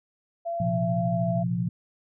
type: tone with vibrato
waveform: sine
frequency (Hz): 675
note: E5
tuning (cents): +41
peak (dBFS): -27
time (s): 0.45-1.44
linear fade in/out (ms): 20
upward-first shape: sine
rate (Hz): 2.1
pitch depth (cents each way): 14
type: chord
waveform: sine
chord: Bb suspended second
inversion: none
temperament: equal with one note detuned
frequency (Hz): 117.9 / 130.81 / 174.61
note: Bb2 / C3 / F3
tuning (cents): +20 / 0 / 0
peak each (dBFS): -29 / -32 / -26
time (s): 0.6-1.69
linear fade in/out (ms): 5
effects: none